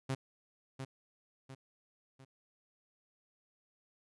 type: tone with echo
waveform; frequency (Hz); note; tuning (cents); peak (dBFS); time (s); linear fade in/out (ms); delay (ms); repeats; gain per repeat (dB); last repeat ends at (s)
sawtooth; 133.2; C3; +31; -29; 0.09-0.15; 10; 700; 3; -7; 2.25
effects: resampled to 24000 Hz